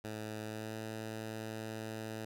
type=tone with pitch glide; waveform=10% pulse; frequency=108.2 to 110.35 Hz; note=A2 to A2; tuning=-29 to +5 cents; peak=-32 dBFS; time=0.04-2.25 s; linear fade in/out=5 ms; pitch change=+34 cents; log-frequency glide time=0.45-0.76 s; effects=none